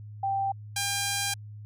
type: tone pair in turn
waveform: sine / 5% pulse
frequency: 784 / 801.4 Hz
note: G5 / G5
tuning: 0 / +38 cents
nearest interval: unison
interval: 38 cents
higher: second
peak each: -25 / -15 dBFS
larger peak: second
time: 0.23-0.52 / 0.76-1.34 s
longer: second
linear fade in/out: 5 ms
effects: added 105 Hz sine -40 dBFS peak until 1.65 s